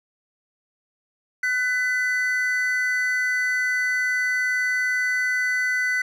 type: tone pair together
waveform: triangle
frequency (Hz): 1499.6 / 2000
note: F#6 / B6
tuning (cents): +23 / +21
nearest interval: perfect fourth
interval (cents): 498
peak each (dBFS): -22 / -21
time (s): 1.43-6.02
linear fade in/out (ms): 5
effects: none